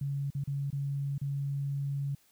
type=tone with dropouts; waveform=sine; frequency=140.1 Hz; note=C#3; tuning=19 cents sharp; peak=-30 dBFS; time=0.01-2.15 s; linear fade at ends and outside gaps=5 ms; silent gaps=0.304-0.349 / 0.439-0.474 / 0.704-0.727 / 1.181-1.214 s; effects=white hiss -66 dBFS RMS until 2.31 s